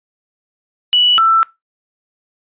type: tone pair in turn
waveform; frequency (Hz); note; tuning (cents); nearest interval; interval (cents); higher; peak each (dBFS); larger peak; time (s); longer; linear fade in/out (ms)
sine; 2949 / 1331.2; F#7 / E6; -6 / +17; octave + major second; 1377; first; -8; neither; 0.93-1.18 / 1.18-1.43; neither; 0
effects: noise-tail reverb RT60 0.2 s tail -21 dB re dry + resampled to 8000 Hz